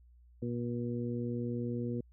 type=harmonic tone; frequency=120 Hz; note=B2; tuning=49 cents flat; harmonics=1 / 2 / 3 / 4; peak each=-37 / -36 / -41 / -42 dBFS; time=0.42-2.01 s; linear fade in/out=5 ms; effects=added 60 Hz sine -57 dBFS peak until 2.12 s